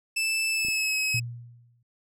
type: tone with pitch glide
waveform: sawtooth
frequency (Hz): 2637 to 2557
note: E7 to D#7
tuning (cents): 0 to +47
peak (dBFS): -21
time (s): 0.16-1.2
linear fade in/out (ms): 10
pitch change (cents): -53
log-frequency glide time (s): 0.5-0.97
type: clicks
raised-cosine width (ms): 3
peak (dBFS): -29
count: 2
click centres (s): 0.649 / 0.685
type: tone with exponential decay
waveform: sine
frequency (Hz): 119.1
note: A#2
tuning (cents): +38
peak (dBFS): -25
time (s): 1.14-1.83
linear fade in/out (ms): 5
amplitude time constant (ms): 150
effects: low-pass 12000 Hz 12 dB/octave